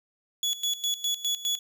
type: tone with tremolo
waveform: 30% pulse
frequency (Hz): 3400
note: G#7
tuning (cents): +40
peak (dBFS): -22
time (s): 0.43-1.59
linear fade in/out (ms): 2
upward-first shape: square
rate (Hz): 4.9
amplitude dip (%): 80
effects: none